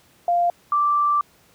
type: tone pair in turn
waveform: sine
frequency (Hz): 697 / 1172.2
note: F5 / D6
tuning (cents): -4 / -4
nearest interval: major sixth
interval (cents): 900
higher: second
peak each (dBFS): -16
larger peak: neither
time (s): 0.28-0.5 / 0.72-1.21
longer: second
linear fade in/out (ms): 2
effects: pink hiss -56 dBFS RMS until 1.54 s + high-pass 80 Hz 12 dB/octave